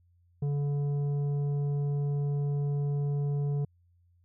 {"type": "tone with tanh clipping", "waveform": "sine", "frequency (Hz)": 143.5, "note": "D3", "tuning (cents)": -40, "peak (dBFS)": -28, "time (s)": [0.42, 3.65], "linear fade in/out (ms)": 5, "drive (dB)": 8, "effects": ["added 87 Hz sine -62 dBFS peak until 4.24 s"]}